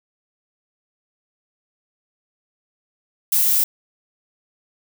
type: noise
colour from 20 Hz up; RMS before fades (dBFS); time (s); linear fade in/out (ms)
violet; -17; 3.32-3.64; 5
effects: none